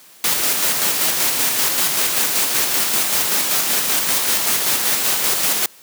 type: noise with tremolo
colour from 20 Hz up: white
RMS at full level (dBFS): -17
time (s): 0.24-5.66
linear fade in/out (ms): 2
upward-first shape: square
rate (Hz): 5.2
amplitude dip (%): 30
effects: white hiss -46 dBFS RMS until 5.82 s + high-pass 150 Hz 12 dB/octave